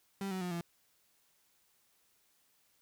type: tone with pitch steps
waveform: 35% pulse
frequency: 196.1 / 187.24 / 178.79 / 170.71 Hz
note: G3 / F#3 / F3 / F3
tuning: +1 / +21 / +41 / -39 cents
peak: -34 dBFS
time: 0.21-0.61 s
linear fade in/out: 2 ms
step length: 100 ms
effects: white hiss -72 dBFS RMS until 2.81 s